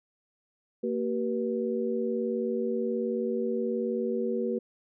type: tone cluster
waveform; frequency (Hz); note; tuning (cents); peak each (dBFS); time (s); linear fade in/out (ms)
sine; 230.5 / 383.3 / 482; A#3 / G4 / B4; -19 / -39 / -42; -31; 0.83-4.59; 10
effects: none